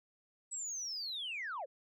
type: linear sweep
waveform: sine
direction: down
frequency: 7902 to 466.2 Hz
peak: -37 dBFS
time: 0.51-1.66 s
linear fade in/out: 20 ms
effects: tanh soft clip ceiling -34 dBFS